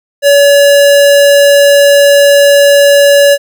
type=tone; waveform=square; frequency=568 Hz; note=C#5; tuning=42 cents sharp; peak=-3 dBFS; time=0.22-3.38 s; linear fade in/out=50 ms; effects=none